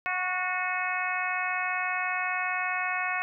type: harmonic tone with a mistuned harmonic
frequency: 365.2 Hz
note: F#4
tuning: 23 cents flat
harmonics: 2 / 3 / 4 / 5 / 6 / 7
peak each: -34 / -34 / -34 / -34 / -34 / -34 dBFS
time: 0.06-3.22 s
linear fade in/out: 0 ms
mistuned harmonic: 3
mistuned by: +23 cents
effects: none